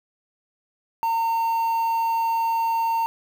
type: tone with quantisation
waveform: triangle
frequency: 913 Hz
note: A#5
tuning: 36 cents flat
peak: -18 dBFS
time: 1.03-3.06 s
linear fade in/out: 0 ms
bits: 7
effects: none